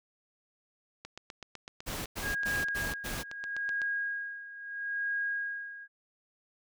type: click train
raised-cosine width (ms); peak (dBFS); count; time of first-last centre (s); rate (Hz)
0.2; -25; 23; 1.05-3.817; 7.95
type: noise bursts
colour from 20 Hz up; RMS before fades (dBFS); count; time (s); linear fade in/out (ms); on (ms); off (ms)
pink; -37; 5; 1.86-3.236; 20; 200; 94
type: tone with tremolo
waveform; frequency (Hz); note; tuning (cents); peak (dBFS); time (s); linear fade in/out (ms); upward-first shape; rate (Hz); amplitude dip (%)
sine; 1636; G#6; -26; -29; 2.21-5.88; 50; sine; 0.76; 80
effects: none